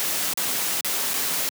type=noise with dropouts; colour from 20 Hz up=white; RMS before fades=-25 dBFS; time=0-1.49 s; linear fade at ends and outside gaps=0 ms; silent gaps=0.335-0.374 / 0.808-0.847 / 1.135-1.14 s; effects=high-pass 150 Hz 12 dB/octave